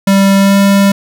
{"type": "tone with pitch glide", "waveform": "square", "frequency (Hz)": [196, 198.16], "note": ["G3", "G3"], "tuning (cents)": [0, 19], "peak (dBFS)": -6, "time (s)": [0.07, 0.92], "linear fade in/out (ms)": 5, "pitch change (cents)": 19, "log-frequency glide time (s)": [0.36, 0.57], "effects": []}